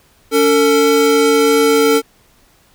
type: tone pair together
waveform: square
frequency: 283.3 / 449.7 Hz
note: C#4 / A4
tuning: +38 / +38 cents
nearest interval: minor sixth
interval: 800 cents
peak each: -16 / -11 dBFS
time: 0.31-2.02 s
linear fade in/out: 50 ms
effects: pink hiss -52 dBFS RMS until 2.74 s